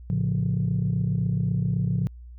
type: chord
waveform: sine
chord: A augmented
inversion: none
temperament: equal with one note detuned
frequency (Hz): 111.02 / 138.59 / 174.61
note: A2 / C#3 / E#3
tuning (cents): +16 / 0 / 0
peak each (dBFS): -25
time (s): 0.1-2.07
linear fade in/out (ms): 0
effects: tanh soft clip ceiling -16 dBFS + added 60 Hz sine -40 dBFS peak until 2.38 s